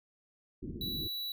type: low-pass noise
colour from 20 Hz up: white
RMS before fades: -41 dBFS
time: 0.62-1.08 s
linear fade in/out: 10 ms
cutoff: 360 Hz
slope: 48 dB/octave
type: tone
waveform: square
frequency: 3933 Hz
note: B7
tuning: 8 cents flat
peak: -36 dBFS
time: 0.81-1.32 s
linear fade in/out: 2 ms
effects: none